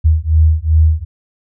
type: beating tone pair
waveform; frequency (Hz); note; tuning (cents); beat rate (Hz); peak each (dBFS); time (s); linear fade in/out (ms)
sine; 77.78 / 80.38; D#2 / E2; 0 / -43; 2.6; -11; 0.04-1.05; 20
effects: none